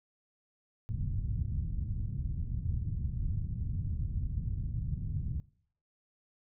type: low-pass noise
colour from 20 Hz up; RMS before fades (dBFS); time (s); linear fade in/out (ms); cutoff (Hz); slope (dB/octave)
white; -34; 0.89-5.4; 0; 130; 24
effects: noise-tail reverb RT60 0.6 s tail -21 dB re dry